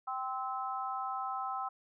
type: harmonic tone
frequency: 260 Hz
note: C4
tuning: 11 cents flat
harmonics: 3 / 4 / 5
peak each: -38 / -40 / -38 dBFS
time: 0.07-1.69 s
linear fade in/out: 10 ms
effects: none